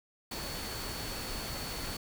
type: tone in noise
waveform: sine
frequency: 4440 Hz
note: C#8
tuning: 2 cents sharp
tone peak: -44 dBFS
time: 0.31-1.97 s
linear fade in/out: 5 ms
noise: pink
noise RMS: -39 dBFS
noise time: 0.31-1.97 s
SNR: -8 dB
effects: none